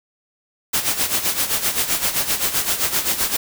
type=noise with tremolo; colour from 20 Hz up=white; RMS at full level=-18 dBFS; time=0.73-3.37 s; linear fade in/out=10 ms; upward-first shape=sine; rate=7.7 Hz; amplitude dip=70%; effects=none